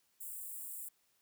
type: high-pass noise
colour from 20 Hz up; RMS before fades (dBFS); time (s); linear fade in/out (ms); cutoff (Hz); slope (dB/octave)
white; -45; 0.2-0.89; 10; 7500; 96
effects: white hiss -75 dBFS RMS until 1.21 s + high-pass 60 Hz 12 dB/octave